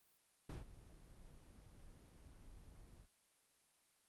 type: noise with ADSR envelope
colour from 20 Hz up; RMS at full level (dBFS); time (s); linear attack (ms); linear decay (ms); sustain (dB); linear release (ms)
brown; -43; 0.49-3.08; 8; 150; -17; 80
effects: white hiss -75 dBFS RMS until 4.08 s + Opus 32 kbps